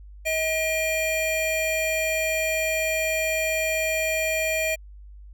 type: tone pair together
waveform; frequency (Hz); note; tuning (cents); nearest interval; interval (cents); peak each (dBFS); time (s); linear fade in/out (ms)
square; 635.7 / 2400; D#5 / D7; +37 / +37; octave + major seventh; 2300; -26; 0.25-4.76; 20
effects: added 50 Hz sine -41 dBFS peak until 5.33 s